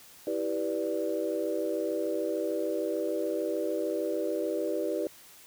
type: chord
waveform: sine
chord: E minor seventh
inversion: none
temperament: equal with one note detuned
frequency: 325.3 / 392 / 493.9 / 587.3 Hz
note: E4 / G4 / B4 / D5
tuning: -23 / 0 / 0 / 0 cents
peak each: -33 dBFS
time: 0.27-5.07 s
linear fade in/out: 2 ms
effects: tanh soft clip ceiling -18 dBFS + white hiss -53 dBFS RMS until 5.46 s